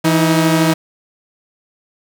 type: tone pair together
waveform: sawtooth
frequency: 164.81 / 316.7 Hz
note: E3 / D#4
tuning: 0 / +31 cents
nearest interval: major seventh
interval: 1131 cents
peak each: -10 dBFS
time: 0.04-0.74 s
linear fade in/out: 10 ms
effects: none